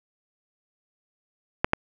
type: clicks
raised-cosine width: 0.5 ms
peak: -4 dBFS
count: 2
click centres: 1.645 / 1.734 s
effects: none